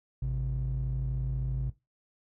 triangle ring-modulated tone, 92.6 Hz, F#2, 2 cents sharp, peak -22 dBFS, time 0.22-1.7 s, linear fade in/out 5 ms, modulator 38.2 Hz, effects noise-tail reverb RT60 0.2 s tail -19 dB re dry + tanh soft clip ceiling -23 dBFS

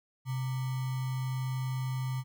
sine tone with sample-and-hold, 129.5 Hz, C3, 17 cents flat, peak -30 dBFS, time 0.25-2.24 s, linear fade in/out 50 ms, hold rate 1050 Hz, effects none

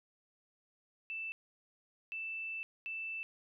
sine tone bursts at uneven times, 2650 Hz, E7, 9 cents sharp, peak -38 dBFS, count 3, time 1.1-1.32 / 2.12-2.63 / 2.86-3.23 s, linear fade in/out 0 ms, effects none

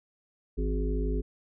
harmonic tone with a mistuned harmonic, 52.3 Hz, G#1, 13 cents sharp, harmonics 1 / 3 / 5 / 7 / 8, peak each -27 / -38 / -36 / -38 / -36 dBFS, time 0.57-1.22 s, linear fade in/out 20 ms, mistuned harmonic 3, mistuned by +96 cents, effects none

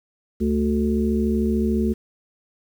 harmonic tone, 73.7 Hz, D2, 7 cents sharp, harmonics 1 / 3 / 5 / 6, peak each -25 / -20 / -25 / -31 dBFS, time 0.4-1.94 s, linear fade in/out 20 ms, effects 8-bit

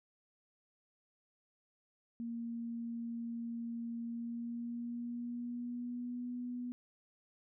sine tone with pitch glide, 233.1 to 245.4 Hz, A#3 to B3, 0 to -11 cents, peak -38 dBFS, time 2.2-6.72 s, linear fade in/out 0 ms, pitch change +89 cents, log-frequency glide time 4.03-6.29 s, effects none

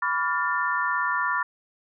sine tone cluster, 991 / 1148 / 1405 / 1785 Hz, B5 / D6 / F6 / A6, +6 / -40 / +10 / +24 cents, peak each -28 dBFS, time 0.02-1.43 s, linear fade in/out 5 ms, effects none

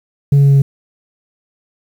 sine tone with pitch steps, 141.3 / 140.49 / 139.68 / 138.87 / 138.07 Hz, C#3 / C#3 / C#3 / C#3 / C#3, +34 / +24 / +14 / +3 / -7 cents, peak -3 dBFS, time 0.32-0.62 s, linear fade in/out 5 ms, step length 60 ms, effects tanh soft clip ceiling -5 dBFS + 7-bit

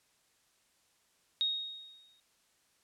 sine tone with exponential decay, 3743 Hz, A#7, 6 cents sharp, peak -26 dBFS, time 1.41-2.2 s, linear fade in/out 0 ms, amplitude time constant 170 ms, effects white hiss -71 dBFS RMS until 2.83 s + low-pass 10000 Hz 12 dB/octave

